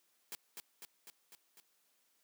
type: noise with echo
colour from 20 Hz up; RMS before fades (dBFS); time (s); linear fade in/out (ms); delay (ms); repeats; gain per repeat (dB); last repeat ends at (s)
white; -44; 0.32-0.35; 0; 250; 5; -3; 1.6
effects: white hiss -75 dBFS RMS until 2.23 s + high-pass 200 Hz 12 dB/octave